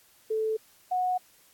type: tone pair in turn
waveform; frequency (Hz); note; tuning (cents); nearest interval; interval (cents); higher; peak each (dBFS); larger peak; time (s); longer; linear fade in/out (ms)
sine; 438.3 / 732.5; A4 / F#5; -7 / -18; major sixth; 889; second; -25 / -24; second; 0.3-0.57 / 0.91-1.18; neither; 10
effects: white hiss -60 dBFS RMS until 1.53 s + AAC 64 kbps